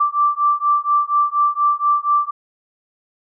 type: beating tone pair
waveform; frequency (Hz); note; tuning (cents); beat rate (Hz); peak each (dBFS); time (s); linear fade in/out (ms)
sine; 1170 / 1174.2; D6 / D6; -7 / -1; 4.2; -17; 0-2.31; 10
effects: none